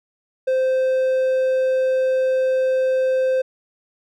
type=tone; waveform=triangle; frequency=520 Hz; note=C5; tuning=11 cents flat; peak=-14 dBFS; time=0.47-3.42 s; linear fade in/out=10 ms; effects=none